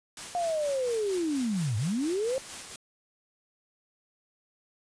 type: noise with tremolo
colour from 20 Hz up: white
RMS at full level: -39 dBFS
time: 0.17-2.76 s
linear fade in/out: 2 ms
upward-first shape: sine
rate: 4.3 Hz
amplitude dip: 40%
type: linear two-way sweep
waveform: sine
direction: down then up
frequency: 716 to 98 to 543 Hz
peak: -26 dBFS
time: 0.35-2.38 s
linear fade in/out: 0 ms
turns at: 1.77 s
effects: resampled to 22050 Hz